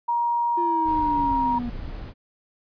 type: tone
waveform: sine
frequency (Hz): 946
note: A#5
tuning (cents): +25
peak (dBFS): -20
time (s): 0.08-1.59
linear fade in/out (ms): 10
type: linear sweep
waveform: triangle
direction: down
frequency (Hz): 349.1 to 235.4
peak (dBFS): -25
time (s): 0.57-1.7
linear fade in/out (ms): 10
type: noise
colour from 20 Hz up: brown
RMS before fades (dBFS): -34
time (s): 0.84-2.14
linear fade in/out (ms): 50
effects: resampled to 11025 Hz